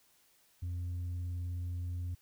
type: tone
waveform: sine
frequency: 88.1 Hz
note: F2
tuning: 16 cents sharp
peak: -32 dBFS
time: 0.62-2.15 s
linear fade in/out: 10 ms
effects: tanh soft clip ceiling -34 dBFS + white hiss -68 dBFS RMS until 2.21 s